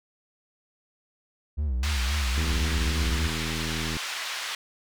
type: tone with vibrato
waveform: triangle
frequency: 67.9 Hz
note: C#2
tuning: 35 cents flat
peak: -22 dBFS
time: 1.57-3.28 s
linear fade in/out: 20 ms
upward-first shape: sine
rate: 3.8 Hz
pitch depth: 190 cents each way
type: band-pass noise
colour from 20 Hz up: white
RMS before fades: -33 dBFS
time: 1.83-4.55 s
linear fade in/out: 2 ms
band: 1000 to 4000 Hz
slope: 12 dB/octave
type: click train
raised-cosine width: 3 ms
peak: -21 dBFS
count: 128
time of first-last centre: 2.38-3.967 s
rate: 80 Hz
effects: none